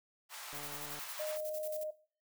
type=high-pass noise; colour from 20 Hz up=pink; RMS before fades=-47 dBFS; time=0.29-1.39 s; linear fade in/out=50 ms; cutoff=790 Hz; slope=24 dB/octave
type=click train; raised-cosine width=1 ms; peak=-37 dBFS; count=68; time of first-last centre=0.53-0.989 s; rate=146 Hz
type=noise with tremolo; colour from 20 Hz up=violet; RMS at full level=-45 dBFS; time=0.54-1.84 s; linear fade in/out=10 ms; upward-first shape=square; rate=11 Hz; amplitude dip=70%
type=tone; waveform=sine; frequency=616 Hz; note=D#5; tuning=17 cents flat; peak=-36 dBFS; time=1.19-1.91 s; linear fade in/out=10 ms
effects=noise-tail reverb RT60 0.4 s tail -17 dB re dry